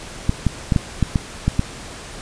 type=clicks; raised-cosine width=5 ms; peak=-3 dBFS; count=8; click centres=0.294 / 0.467 / 0.722 / 0.762 / 1.027 / 1.158 / 1.48 / 1.594 s; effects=pink hiss -35 dBFS RMS until 2.21 s + resampled to 22050 Hz